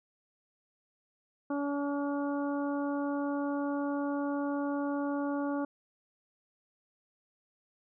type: harmonic tone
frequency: 284.9 Hz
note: C#4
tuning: 48 cents sharp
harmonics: 1 / 2 / 3 / 4 / 5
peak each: -31 / -37 / -41 / -43 / -45 dBFS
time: 1.5-5.65 s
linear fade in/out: 5 ms
effects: none